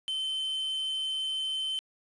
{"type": "tone", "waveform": "triangle", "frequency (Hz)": 3077, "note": "G7", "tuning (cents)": -33, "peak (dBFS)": -28, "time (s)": [0.08, 1.79], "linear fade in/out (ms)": 0, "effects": ["resampled to 24000 Hz", "9-bit"]}